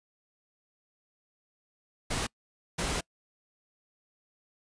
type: noise bursts at uneven times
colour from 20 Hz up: pink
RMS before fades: -31 dBFS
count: 2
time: 2.1-2.27 / 2.78-3.01 s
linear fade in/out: 10 ms
effects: noise-tail reverb RT60 0.1 s tail -26 dB re dry + resampled to 22050 Hz